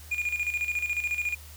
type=tone with tremolo; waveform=triangle; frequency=2433 Hz; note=D#7; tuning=39 cents flat; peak=-23 dBFS; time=0.11-1.35 s; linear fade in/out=10 ms; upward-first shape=square; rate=14 Hz; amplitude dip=65%; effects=added 76 Hz sine -45 dBFS peak until 1.56 s + white hiss -50 dBFS RMS until 1.56 s